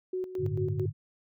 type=tone with tremolo; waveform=sine; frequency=370 Hz; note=F#4; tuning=in tune; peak=-29 dBFS; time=0.13-0.86 s; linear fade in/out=5 ms; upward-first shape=square; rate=4.5 Hz; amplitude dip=70%
type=chord; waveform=sine; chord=G suspended second; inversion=none; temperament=equal with one note detuned; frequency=98 / 110 / 147.26 Hz; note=G2 / A2 / D3; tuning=0 / 0 / +5 cents; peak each=-33 dBFS; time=0.38-0.93 s; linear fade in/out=50 ms
effects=none